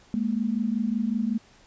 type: tone pair together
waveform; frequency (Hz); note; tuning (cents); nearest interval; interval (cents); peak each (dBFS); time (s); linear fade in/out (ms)
sine; 210 / 235.4; G#3 / A#3; +19 / +17; major second; 198; -26; 0.14-1.38; 0
effects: pink hiss -56 dBFS RMS until 1.66 s + resampled to 16000 Hz